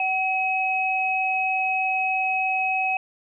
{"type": "tone pair together", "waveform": "sine", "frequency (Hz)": [755.2, 2552], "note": ["F#5", "D#7"], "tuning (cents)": [35, 43], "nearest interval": "octave + major sixth", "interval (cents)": 2108, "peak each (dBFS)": [-24, -23], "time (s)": [0, 2.97], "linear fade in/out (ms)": 2, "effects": []}